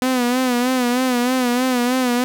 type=tone with vibrato; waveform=sawtooth; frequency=250 Hz; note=B3; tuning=21 cents sharp; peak=-12 dBFS; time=0.02-2.24 s; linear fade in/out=0 ms; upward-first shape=sine; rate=3.2 Hz; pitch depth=65 cents each way; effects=none